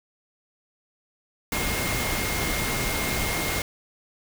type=tone in noise; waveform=sine; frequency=2134 Hz; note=C7; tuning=34 cents sharp; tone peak=-32 dBFS; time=1.52-3.62 s; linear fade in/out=2 ms; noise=pink; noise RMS=-27 dBFS; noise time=1.52-3.62 s; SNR=-8 dB; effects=none